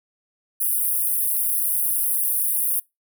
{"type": "high-pass noise", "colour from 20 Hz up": "pink", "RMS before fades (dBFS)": -22, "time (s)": [0.6, 2.8], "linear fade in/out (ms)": 10, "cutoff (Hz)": 9500, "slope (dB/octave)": 96, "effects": ["noise-tail reverb RT60 0.2 s tail -23 dB re dry"]}